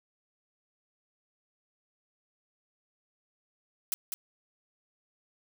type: noise with echo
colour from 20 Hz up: blue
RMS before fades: -30 dBFS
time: 3.92-3.94 s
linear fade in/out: 0 ms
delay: 200 ms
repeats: 1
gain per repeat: -5 dB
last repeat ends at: 4.14 s
effects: none